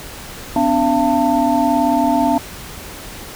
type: tone cluster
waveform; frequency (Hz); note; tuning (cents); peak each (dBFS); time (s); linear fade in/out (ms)
sine; 251.9 / 290.1 / 681 / 895; B3 / D4 / F5 / A5; +34 / -21 / -44 / +29; -18; 0.56-2.38; 2
effects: pink hiss -33 dBFS RMS until 3.35 s